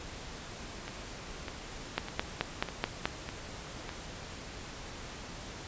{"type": "two click trains", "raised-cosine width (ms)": 0.3, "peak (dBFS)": [-12, -22], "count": [6, 6], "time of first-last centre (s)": [[1.98, 3.055], [0.88, 3.892]], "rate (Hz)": [4.65, 1.66], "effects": ["pink hiss -44 dBFS RMS until 5.67 s", "resampled to 16000 Hz"]}